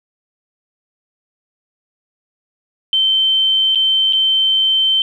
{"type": "tone with dropouts", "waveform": "sine", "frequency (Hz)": 3101, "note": "G7", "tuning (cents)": -19, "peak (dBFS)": -11, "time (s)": [2.93, 5.02], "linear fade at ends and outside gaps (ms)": 1, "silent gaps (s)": [[3.749, 3.756], [4.126, 4.132]], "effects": ["8-bit"]}